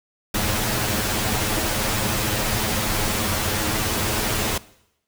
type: noise with comb filter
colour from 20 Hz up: pink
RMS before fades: -23 dBFS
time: 0.34-4.58 s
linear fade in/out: 5 ms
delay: 9.4 ms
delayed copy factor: +0.75
effects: noise-tail reverb RT60 0.8 s tail -20 dB re dry